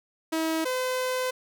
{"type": "tone pair in turn", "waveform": "sawtooth", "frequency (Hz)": [321.4, 510.2], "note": ["E4", "C5"], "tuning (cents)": [-44, -44], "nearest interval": "minor sixth", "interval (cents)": 800, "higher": "second", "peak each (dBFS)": [-21, -22], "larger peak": "first", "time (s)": [[0.32, 0.65], [0.65, 1.31]], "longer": "second", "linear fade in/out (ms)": 10, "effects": []}